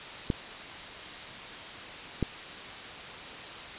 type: clicks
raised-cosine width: 3 ms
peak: -13 dBFS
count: 2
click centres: 0.302 / 2.227 s
effects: white hiss -41 dBFS RMS until 3.78 s + resampled to 8000 Hz